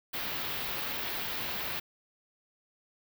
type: band-stop noise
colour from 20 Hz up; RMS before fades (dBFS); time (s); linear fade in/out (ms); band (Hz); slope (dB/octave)
white; -35; 0.13-1.8; 10; 4200 to 16000; 24
effects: none